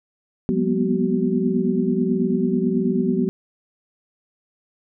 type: tone cluster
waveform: sine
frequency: 178.8 / 200.3 / 238.4 / 247.6 / 378.8 Hz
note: F3 / G3 / A#3 / B3 / F#4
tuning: +41 / +38 / +39 / +5 / +41 cents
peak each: -24 dBFS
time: 0.49-3.29 s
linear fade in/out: 0 ms
effects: none